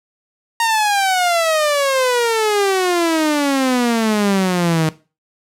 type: exponential sweep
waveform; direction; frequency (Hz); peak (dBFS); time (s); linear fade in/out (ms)
sawtooth; down; 932.3 to 155.56; -10; 0.6-4.89; 2
effects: noise-tail reverb RT60 0.3 s tail -17 dB re dry + low-pass 12000 Hz 12 dB/octave